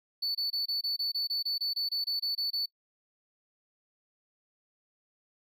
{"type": "tone bursts", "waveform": "triangle", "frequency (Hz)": 4476, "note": "C#8", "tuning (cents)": 16, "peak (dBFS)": -27, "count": 16, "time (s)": [0.22, 2.66], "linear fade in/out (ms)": 10, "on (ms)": 130, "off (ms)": 24, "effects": ["noise-tail reverb RT60 0.1 s tail -24 dB re dry"]}